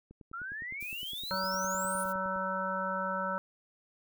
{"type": "click train", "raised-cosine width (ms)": 3, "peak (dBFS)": -38, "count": 23, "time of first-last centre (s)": [0.11, 2.362], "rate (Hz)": 9.77}
{"type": "exponential sweep", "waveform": "sine", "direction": "up", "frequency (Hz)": [1318.5, 9870], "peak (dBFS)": -37, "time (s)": [0.33, 2.04], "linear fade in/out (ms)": 10}
{"type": "noise with tremolo", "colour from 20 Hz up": "violet", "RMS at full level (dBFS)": -46, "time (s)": [0.8, 2.13], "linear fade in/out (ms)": 10, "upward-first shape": "triangle", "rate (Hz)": 11, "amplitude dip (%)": 35}
{"type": "harmonic tone", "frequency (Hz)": 189, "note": "F#3", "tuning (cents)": 37, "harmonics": [1, 3, 5, 7, 8], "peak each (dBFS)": [-40, -37, -37, -35, -39], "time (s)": [1.31, 3.38], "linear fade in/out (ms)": 0}
{"effects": []}